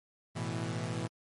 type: chord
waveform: sawtooth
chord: A suspended second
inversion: none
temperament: equal with one note detuned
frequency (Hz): 109.18 / 123.47 / 164.81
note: A2 / B2 / E3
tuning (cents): -13 / 0 / 0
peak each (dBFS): -34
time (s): 0.35-1.08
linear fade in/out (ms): 20
effects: MP3 48 kbps